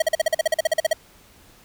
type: tone bursts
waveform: square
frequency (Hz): 640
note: D#5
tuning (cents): +49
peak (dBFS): -16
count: 15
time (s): 0-0.932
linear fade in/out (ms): 5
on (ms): 22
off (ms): 43
effects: pink hiss -52 dBFS RMS until 1.64 s